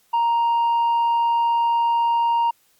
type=tone with tanh clipping; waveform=triangle; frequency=934 Hz; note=A#5; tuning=3 cents sharp; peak=-17 dBFS; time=0.13-2.51 s; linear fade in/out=10 ms; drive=7 dB; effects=white hiss -61 dBFS RMS until 2.79 s + Opus 48 kbps